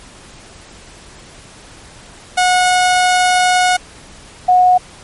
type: tone pair in turn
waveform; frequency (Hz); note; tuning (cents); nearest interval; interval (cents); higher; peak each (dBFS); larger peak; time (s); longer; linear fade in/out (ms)
sawtooth / sine; 729 / 729; F#5 / F#5; -26 / -26; unison; 0; neither; -6; neither; 2.37-3.77 / 4.48-4.78; first; 10
effects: pink hiss -39 dBFS RMS until 5.03 s + MP3 48 kbps